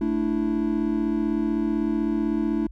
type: chord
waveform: triangle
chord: A suspended fourth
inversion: none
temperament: equal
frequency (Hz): 220 / 293.7 / 329.6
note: A3 / D4 / E4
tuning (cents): 0 / 0 / 0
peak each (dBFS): -24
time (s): 0.01-2.67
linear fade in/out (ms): 5
effects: added 50 Hz sine -39 dBFS peak until 2.71 s